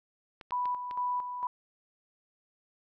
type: clicks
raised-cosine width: 0.3 ms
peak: -29 dBFS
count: 4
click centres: 0.412 / 0.508 / 0.656 / 0.911 s
type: tone with tremolo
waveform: sine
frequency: 987.8 Hz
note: B5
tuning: in tune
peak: -28 dBFS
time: 0.52-1.47 s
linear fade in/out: 2 ms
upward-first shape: square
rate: 2.2 Hz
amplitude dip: 55%
effects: none